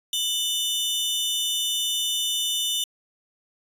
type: tone pair together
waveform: sawtooth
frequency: 2973 / 3580 Hz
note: F#7 / A7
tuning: +8 / +29 cents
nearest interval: minor third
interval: 321 cents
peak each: -23 dBFS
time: 0.13-2.84 s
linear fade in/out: 2 ms
effects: resampled to 32000 Hz